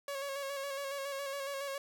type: tone with vibrato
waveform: sawtooth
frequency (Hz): 554.4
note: C#5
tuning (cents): 0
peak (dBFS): -33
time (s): 0.08-1.78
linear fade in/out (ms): 2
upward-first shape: square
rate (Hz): 7.2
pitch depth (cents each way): 30
effects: none